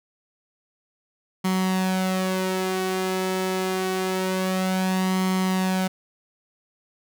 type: tone with flanger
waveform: sawtooth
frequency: 187.1 Hz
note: F#3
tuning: 20 cents sharp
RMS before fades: -24 dBFS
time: 1.44-5.88 s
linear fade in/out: 10 ms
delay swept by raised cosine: 0.95 to 3.05 ms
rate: 0.26 Hz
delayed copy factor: +0.55
effects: none